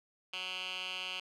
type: tone with band-pass filter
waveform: 10% pulse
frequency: 184.8 Hz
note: F#3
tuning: 2 cents flat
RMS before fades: -40 dBFS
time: 0.33-1.2 s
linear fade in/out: 5 ms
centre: 3000 Hz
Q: 3.8
effects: none